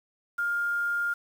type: tone with quantisation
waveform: sine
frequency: 1407 Hz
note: F6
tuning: 12 cents sharp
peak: -25 dBFS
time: 0.38-1.14 s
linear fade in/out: 10 ms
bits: 8
effects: none